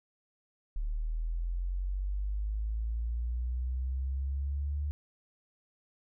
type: linear sweep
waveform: sine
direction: up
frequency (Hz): 36.57 to 73.7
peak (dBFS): -30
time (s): 0.76-4.91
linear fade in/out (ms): 0
effects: none